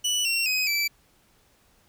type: tone with pitch steps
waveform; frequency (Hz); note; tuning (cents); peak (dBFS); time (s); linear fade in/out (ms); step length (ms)
25% pulse; 2960 / 2730 / 2518 / 2322; F#7 / F7 / D#7 / D7; 0 / -40 / +20 / -20; -19; 0.04-0.88; 10; 210
effects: pink hiss -62 dBFS RMS until 1.88 s